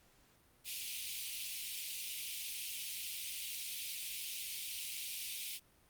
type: high-pass noise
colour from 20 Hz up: pink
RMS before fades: -42 dBFS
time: 0.64-5.6 s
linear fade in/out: 50 ms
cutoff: 2400 Hz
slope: 48 dB/octave
effects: pink hiss -68 dBFS RMS until 5.89 s + Opus 48 kbps